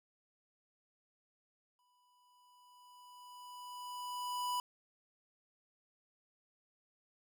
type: tone with exponential growth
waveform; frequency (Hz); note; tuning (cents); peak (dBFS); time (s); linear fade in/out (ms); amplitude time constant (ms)
square; 987.8; B5; 0; -34; 1.79-4.6; 1; 610
effects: none